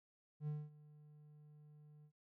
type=tone with ADSR envelope; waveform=triangle; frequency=150 Hz; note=D3; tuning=37 cents sharp; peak=-36 dBFS; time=0.4-2.12 s; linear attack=76 ms; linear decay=220 ms; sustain=-21 dB; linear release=77 ms; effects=none